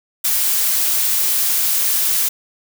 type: noise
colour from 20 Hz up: blue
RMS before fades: -17 dBFS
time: 0.24-2.29 s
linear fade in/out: 10 ms
effects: none